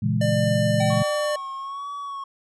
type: chord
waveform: sine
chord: A# half-diminished seventh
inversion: none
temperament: equal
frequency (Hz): 116.54 / 138.59 / 164.81 / 207.7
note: A#2 / C#3 / E3 / G#3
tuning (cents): 0 / 0 / 0 / 0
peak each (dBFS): -23 / -27 / -26 / -25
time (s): 0.02-1.03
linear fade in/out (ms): 10
type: tone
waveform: square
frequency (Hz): 597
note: D5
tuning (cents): +28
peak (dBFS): -23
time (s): 0.21-1.36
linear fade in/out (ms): 5
type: tone with exponential decay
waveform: square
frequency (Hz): 766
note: G5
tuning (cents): -40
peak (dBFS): -25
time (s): 0.8-1.86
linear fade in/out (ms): 5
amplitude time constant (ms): 230
type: tone with vibrato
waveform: triangle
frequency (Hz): 1108.7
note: C#6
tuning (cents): 0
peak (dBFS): -28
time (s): 0.9-2.24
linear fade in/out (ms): 5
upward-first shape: sine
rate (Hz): 1.2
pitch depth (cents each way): 46
effects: resampled to 24000 Hz